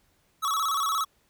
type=tone with vibrato; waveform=square; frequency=1207 Hz; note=D6; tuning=47 cents sharp; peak=-25 dBFS; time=0.42-1.05 s; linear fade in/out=20 ms; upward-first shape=square; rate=17 Hz; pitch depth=120 cents each way; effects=pink hiss -67 dBFS RMS until 1.29 s

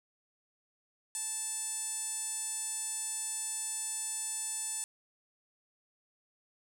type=tone with band-pass filter; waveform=sawtooth; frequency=880 Hz; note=A5; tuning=in tune; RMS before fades=-37 dBFS; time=1.15-4.84 s; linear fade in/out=0 ms; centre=8400 Hz; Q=8.3; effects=none

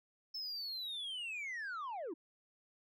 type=linear sweep; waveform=sine; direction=down; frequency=5300 to 285.7 Hz; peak=-37 dBFS; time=0.34-2.14 s; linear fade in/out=10 ms; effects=tanh soft clip ceiling -39 dBFS

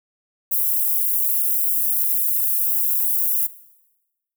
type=high-pass noise; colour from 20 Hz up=white; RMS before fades=-20 dBFS; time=0.51-3.47 s; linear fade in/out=10 ms; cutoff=12000 Hz; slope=24 dB/octave; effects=noise-tail reverb RT60 1.0 s tail -18 dB re dry

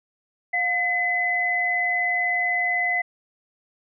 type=tone pair together; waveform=sine; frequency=711 / 2021 Hz; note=F5 / B6; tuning=+31 / +39 cents; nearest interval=octave + tritone; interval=1808 cents; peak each=-27 / -21 dBFS; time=0.53-3.02 s; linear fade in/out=10 ms; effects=none

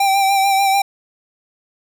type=tone with vibrato; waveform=square; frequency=784 Hz; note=G5; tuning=in tune; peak=-13 dBFS; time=0-0.82 s; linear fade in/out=5 ms; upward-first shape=sine; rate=6.8 Hz; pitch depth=30 cents each way; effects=none

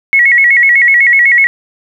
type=tone with vibrato; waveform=sine; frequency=2051 Hz; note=C7; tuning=35 cents flat; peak=-4 dBFS; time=0.13-1.47 s; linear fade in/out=0 ms; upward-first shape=square; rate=8 Hz; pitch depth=110 cents each way; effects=7-bit

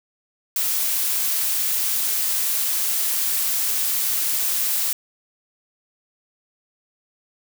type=noise; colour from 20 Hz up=blue; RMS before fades=-22 dBFS; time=0.56-4.93 s; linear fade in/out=2 ms; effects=none

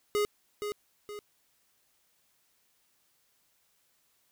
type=tone with echo; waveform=square; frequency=415.3 Hz; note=G#4; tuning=in tune; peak=-26 dBFS; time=0.15-0.25 s; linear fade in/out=0 ms; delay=470 ms; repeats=2; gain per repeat=-7 dB; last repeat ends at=1.19 s; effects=white hiss -71 dBFS RMS until 4.31 s

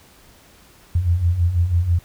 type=beating tone pair; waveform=sine; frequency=82.41 / 88.51 Hz; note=E2 / F2; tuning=0 / +24 cents; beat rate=6.1 Hz; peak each=-22 / -16 dBFS; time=0.95-1.99 s; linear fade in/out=5 ms; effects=pink hiss -50 dBFS RMS until 2.04 s

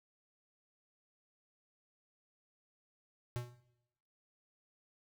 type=tone with exponential decay; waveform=square; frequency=121.6 Hz; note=B2; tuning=26 cents flat; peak=-34 dBFS; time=3.36-3.6 s; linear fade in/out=0 ms; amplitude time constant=52 ms; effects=noise-tail reverb RT60 0.9 s tail -18 dB re dry

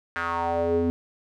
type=tone with band-pass filter sweep; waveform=square; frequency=84.6 Hz; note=E2; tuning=45 cents sharp; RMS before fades=-25 dBFS; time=0.16-0.9 s; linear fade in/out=0 ms; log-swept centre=1600 to 300 Hz; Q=4.2; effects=none

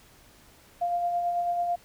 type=tone with tremolo; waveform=sine; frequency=698.5 Hz; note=F5; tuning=in tune; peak=-23 dBFS; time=0.81-1.76 s; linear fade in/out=10 ms; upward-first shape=sine; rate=9.1 Hz; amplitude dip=35%; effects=pink hiss -56 dBFS RMS until 1.84 s

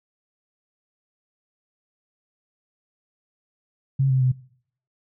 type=tone with pitch steps; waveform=sine; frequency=135.4 / 131 / 128.2 Hz; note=C#3 / C3 / C3; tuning=-40 / +2 / -35 cents; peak=-16 dBFS; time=3.99-4.32 s; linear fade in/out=10 ms; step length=110 ms; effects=noise-tail reverb RT60 0.6 s tail -21 dB re dry

